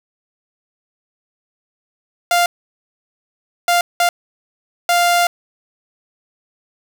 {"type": "tone bursts at uneven times", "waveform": "sawtooth", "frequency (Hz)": 698, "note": "F5", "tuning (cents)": -1, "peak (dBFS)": -8, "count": 4, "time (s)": [[2.31, 2.46], [3.68, 3.81], [4, 4.09], [4.89, 5.27]], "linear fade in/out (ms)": 2, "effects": []}